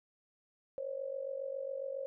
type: tone with amplitude modulation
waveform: sine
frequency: 542 Hz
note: C#5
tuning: 39 cents flat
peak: -33 dBFS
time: 0.78-2.06 s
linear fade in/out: 0 ms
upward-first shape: sine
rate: 47.3 Hz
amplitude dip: 80%
effects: none